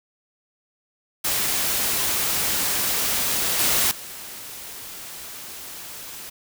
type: noise with level steps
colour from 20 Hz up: white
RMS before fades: -23 / -20 / -37 dBFS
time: 1.24-6.3 s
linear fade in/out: 10 ms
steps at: 3.59 / 3.91 s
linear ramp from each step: 2 ms
effects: none